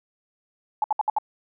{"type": "tone bursts", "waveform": "sine", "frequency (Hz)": 855, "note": "A5", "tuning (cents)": -50, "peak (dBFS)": -18, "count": 5, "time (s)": [0.82, 1.185], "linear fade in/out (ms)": 2, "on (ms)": 21, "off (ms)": 65, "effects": []}